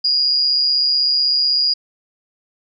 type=tone with amplitude modulation; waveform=sine; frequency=4864 Hz; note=D#8; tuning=40 cents flat; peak=-11 dBFS; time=0.04-1.74 s; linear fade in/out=10 ms; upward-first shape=sine; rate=136 Hz; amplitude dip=50%; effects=none